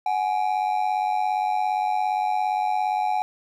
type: ring-modulated tone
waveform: triangle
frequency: 790 Hz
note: G5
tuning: 13 cents sharp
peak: -16 dBFS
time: 0.06-3.22 s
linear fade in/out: 0 ms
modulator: 48.7 Hz
effects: none